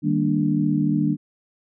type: chord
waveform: sine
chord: Eb major seventh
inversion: none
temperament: equal with one note detuned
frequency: 155.56 / 198.96 / 233.1 / 293.7 Hz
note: Eb3 / G3 / Bb3 / D4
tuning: 0 / +26 / 0 / 0 cents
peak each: -23 / -24 / -25 / -22 dBFS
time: 0.02-1.17 s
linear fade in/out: 50 ms
effects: none